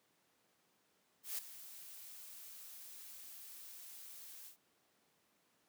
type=noise with ADSR envelope; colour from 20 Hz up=blue; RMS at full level=-39 dBFS; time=1.23-4.57 s; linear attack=150 ms; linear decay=13 ms; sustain=-14 dB; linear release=110 ms; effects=pink hiss -75 dBFS RMS until 5.68 s + high-pass 200 Hz 12 dB/octave